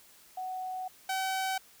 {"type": "tone pair in turn", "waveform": ["sine", "sawtooth"], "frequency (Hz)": [744, 762.3], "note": ["F#5", "G5"], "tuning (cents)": [9, -49], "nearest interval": "unison", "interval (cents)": 42, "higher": "second", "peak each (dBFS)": [-34, -26], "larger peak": "second", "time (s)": [[0.37, 0.88], [1.09, 1.58]], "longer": "first", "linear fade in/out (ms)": 5, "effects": ["white hiss -58 dBFS RMS until 1.8 s"]}